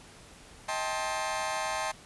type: chord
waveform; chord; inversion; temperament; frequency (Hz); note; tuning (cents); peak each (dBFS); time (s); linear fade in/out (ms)
sawtooth; A half-diminished seventh; second; just; 633.6 / 792 / 880 / 1056; Eb5 / G5 / A5 / C6; +31 / +18 / 0 / +16; -32; 0.68-1.92; 10
effects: pink hiss -52 dBFS RMS until 2.05 s + resampled to 24000 Hz